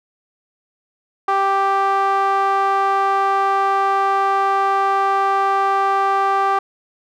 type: tone with band-pass filter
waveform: sawtooth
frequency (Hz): 392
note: G4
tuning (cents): 0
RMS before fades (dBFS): -17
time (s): 1.28-6.59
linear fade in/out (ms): 5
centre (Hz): 1000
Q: 6.7
effects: none